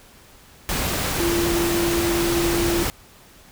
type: tone in noise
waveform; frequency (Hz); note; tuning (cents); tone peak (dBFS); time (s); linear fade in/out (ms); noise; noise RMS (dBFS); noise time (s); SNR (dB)
sine; 341.8; F4; -37; -20; 1.2-2.83; 0; pink; -24; 0.69-2.9; +1
effects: pink hiss -49 dBFS RMS until 3.51 s